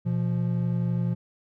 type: tone pair together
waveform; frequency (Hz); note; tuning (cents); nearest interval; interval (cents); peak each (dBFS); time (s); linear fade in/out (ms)
triangle; 121.62 / 173.5; B2 / F3; -26 / -11; tritone; 615; -24; 0.05-1.15; 20
effects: none